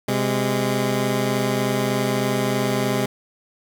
15% pulse tone pair together, 128.9 / 205 Hz, C3 / G#3, -26 / -22 cents, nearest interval minor sixth, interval 804 cents, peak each -16 dBFS, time 0.08-3.06 s, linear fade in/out 5 ms, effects none

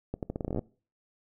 accelerating click train, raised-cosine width 2 ms, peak -19 dBFS, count 14, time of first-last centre 0.14-0.592 s, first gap 88 ms, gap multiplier 0.82, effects noise-tail reverb RT60 0.4 s tail -23 dB re dry

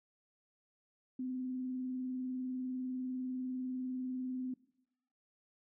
sine tone with vibrato, 255.5 Hz, C4, 41 cents flat, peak -36 dBFS, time 1.19-4.54 s, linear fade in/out 5 ms, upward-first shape sine, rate 20 Hz, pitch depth 32 cents each way, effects noise-tail reverb RT60 0.9 s tail -21 dB re dry

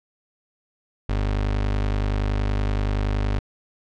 30% pulse tone, 50.6 Hz, G#1, 44 cents flat, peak -18 dBFS, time 1.09-3.39 s, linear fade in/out 5 ms, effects low-pass 4000 Hz 12 dB/octave

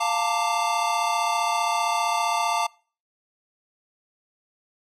square chord, Bb major seventh, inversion second, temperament equal with one note detuned, 698.5 / 880 / 915.3 / 1174.7 Hz, F5 / A5 / Bb5 / D6, 0 / 0 / -32 / 0 cents, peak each -28 dBFS, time 0-2.67 s, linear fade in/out 10 ms, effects noise-tail reverb RT60 0.4 s tail -24 dB re dry + low-pass 9000 Hz 12 dB/octave

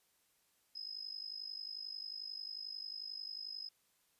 sine tone with amplitude modulation, 5080 Hz, D#8, 35 cents sharp, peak -39 dBFS, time 0.75-3.69 s, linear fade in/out 10 ms, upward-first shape sine, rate 51.2 Hz, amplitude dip 85%, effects white hiss -75 dBFS RMS until 4.19 s + resampled to 32000 Hz

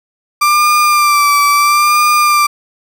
35% pulse tone with vibrato, 1181 Hz, D6, 9 cents sharp, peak -6 dBFS, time 0.41-2.47 s, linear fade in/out 10 ms, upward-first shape sine, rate 0.75 Hz, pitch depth 37 cents each way, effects none

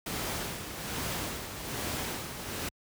pink noise with tremolo, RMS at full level -33 dBFS, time 0.06-2.69 s, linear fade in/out 5 ms, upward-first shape sine, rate 1.2 Hz, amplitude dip 55%, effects high-pass 60 Hz 12 dB/octave

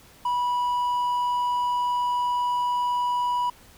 triangle tone, 979 Hz, B5, 15 cents flat, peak -20 dBFS, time 0.25-3.5 s, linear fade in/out 5 ms, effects pink hiss -52 dBFS RMS until 3.77 s

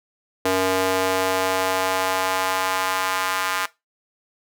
square tone with high-pass filter sweep, 93.8 Hz, F#2, 24 cents sharp, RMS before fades -22 dBFS, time 0.45-3.66 s, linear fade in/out 5 ms, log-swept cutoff 420 to 1200 Hz, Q 1.5, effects noise-tail reverb RT60 0.2 s tail -18 dB re dry

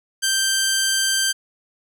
10% pulse tone, 1568 Hz, G6, in tune, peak -9 dBFS, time 0.22-1.33 s, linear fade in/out 20 ms, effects none

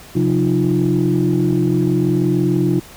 sine tone cluster, 133.2 / 179.6 / 307.1 / 347.7 Hz, C3 / F3 / D#4 / F4, +31 / +49 / -23 / -8 cents, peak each -18 dBFS, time 0.15-2.8 s, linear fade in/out 10 ms, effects tanh soft clip ceiling -6 dBFS + pink hiss -40 dBFS RMS until 2.96 s

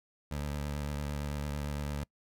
20% pulse tone with vibrato, 72.7 Hz, D2, 17 cents flat, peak -29 dBFS, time 0.31-2.04 s, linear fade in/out 5 ms, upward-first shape triangle, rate 8.9 Hz, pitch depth 40 cents each way, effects noise-tail reverb RT60 0.1 s tail -25 dB re dry

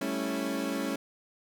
30% pulse chord, A dominant seventh, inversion third, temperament equal, 196 / 220 / 277.2 / 329.6 Hz, G3 / A3 / C#4 / E4, 0 / 0 / 0 / 0 cents, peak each -35 / -34 / -30 / -35 dBFS, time 0.01-0.96 s, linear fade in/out 5 ms, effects none

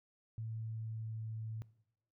sine tone with pitch glide, 111.7 to 110.67 Hz, A2 to A2, +27 to +11 cents, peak -39 dBFS, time 0.38-1.62 s, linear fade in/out 0 ms, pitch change -16 cents, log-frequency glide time 0.52-1.26 s, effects noise-tail reverb RT60 0.8 s tail -20 dB re dry

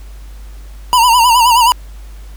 square tone with vibrato, 955 Hz, A#5, 42 cents sharp, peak -7 dBFS, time 0.93-1.72 s, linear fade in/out 0 ms, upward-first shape sine, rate 9.5 Hz, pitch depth 93 cents each way, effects added 50 Hz sine -29 dBFS peak until 2.36 s + pink hiss -45 dBFS RMS until 2.36 s

